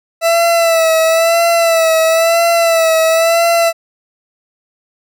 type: tone with vibrato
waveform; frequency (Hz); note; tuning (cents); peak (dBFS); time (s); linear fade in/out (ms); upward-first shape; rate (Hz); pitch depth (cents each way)
40% pulse; 661; E5; +5; -8; 0.21-3.73; 50; sine; 0.99; 44
effects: none